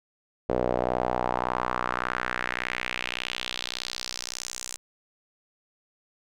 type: tone with band-pass filter sweep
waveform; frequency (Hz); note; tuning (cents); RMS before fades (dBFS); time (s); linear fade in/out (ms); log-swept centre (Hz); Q
sawtooth; 61.74; B1; 0; -30; 0.49-4.77; 0; 510 to 7600; 2.4
effects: none